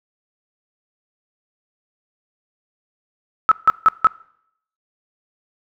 sine tone bursts, 1300 Hz, E6, 24 cents flat, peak -7 dBFS, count 4, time 3.49-4.07 s, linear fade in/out 0 ms, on 25 ms, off 160 ms, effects noise-tail reverb RT60 0.7 s tail -22 dB re dry

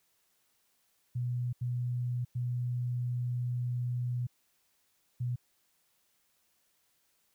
sine tone bursts at uneven times, 122.8 Hz, B2, 9 cents flat, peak -30 dBFS, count 4, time 1.15-1.53 / 1.61-2.25 / 2.35-4.27 / 5.2-5.36 s, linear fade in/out 10 ms, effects white hiss -73 dBFS RMS until 7.34 s

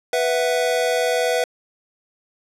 square chord, B suspended fourth, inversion none, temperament equal, 493.9 / 659.3 / 740 Hz, B4 / E5 / F#5, 0 / 0 / 0 cents, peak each -21 / -23 / -27 dBFS, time 0.13-1.44 s, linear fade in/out 2 ms, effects low-pass 12000 Hz 12 dB/octave

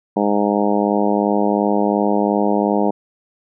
harmonic tone, 102.8 Hz, G#2, 17 cents flat, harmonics 2 / 3 / 4 / 5 / 6 / 7 / 8 / 9, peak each -19 / -21 / -22 / -23 / -24 / -24 / -25 / -26 dBFS, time 0.16-2.91 s, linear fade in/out 10 ms, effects none

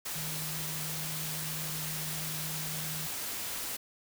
sine tone in noise, 155.56 Hz, D#3, in tune, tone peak -40 dBFS, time 0.15-3.07 s, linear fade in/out 10 ms, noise white, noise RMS -37 dBFS, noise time 0.05-3.77 s, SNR -6 dB, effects none

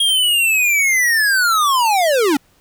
square linear sweep, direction down, 3270 to 261.6 Hz, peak -13 dBFS, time 0-2.37 s, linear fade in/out 5 ms, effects pink hiss -56 dBFS RMS until 2.6 s

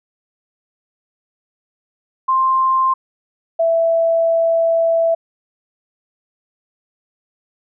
sine tone pair in turn, 1051 / 662.1 Hz, C6 / E5, +7 / +7 cents, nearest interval minor sixth, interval 800 cents, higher first, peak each -12 dBFS, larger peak neither, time 2.28-2.94 / 3.59-5.15 s, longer second, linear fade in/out 10 ms, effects none

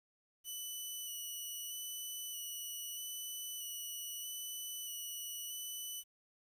10% pulse tone with vibrato, 2965 Hz, F#7, 3 cents sharp, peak -34 dBFS, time 0.44-6.04 s, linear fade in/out 50 ms, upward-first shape square, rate 0.79 Hz, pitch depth 12 cents each way, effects 11-bit

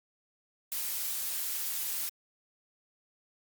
blue noise, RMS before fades -34 dBFS, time 0.72-2.09 s, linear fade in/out 0 ms, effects Opus 48 kbps

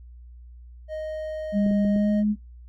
triangle tone, 622.3 Hz, D#5, in tune, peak -27 dBFS, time 0.88-2.24 s, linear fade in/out 50 ms
sine tone with pitch glide, 202.2 to 209.9 Hz, G#3 to G#3, -46 to +19 cents, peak -19 dBFS, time 1.52-2.36 s, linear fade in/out 50 ms, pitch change +65 cents, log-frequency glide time 1.9-2.1 s
clicks, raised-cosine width 3 ms, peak -22 dBFS, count 4, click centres 1.664 / 1.712 / 1.85 / 1.962 s
effects noise-tail reverb RT60 0.2 s tail -25 dB re dry + added 60 Hz sine -42 dBFS peak until 2.68 s

